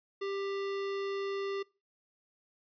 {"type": "tone", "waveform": "square", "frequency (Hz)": 394.9, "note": "G4", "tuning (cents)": 13, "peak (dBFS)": -34, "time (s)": [0.21, 1.63], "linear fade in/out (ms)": 10, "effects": ["noise-tail reverb RT60 0.3 s tail -24 dB re dry", "resampled to 11025 Hz"]}